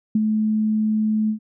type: tone with ADSR envelope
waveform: sine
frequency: 215.9 Hz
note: A3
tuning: 33 cents flat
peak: -13 dBFS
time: 0.15-1.39 s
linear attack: 5 ms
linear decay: 30 ms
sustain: -4 dB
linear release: 98 ms
effects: none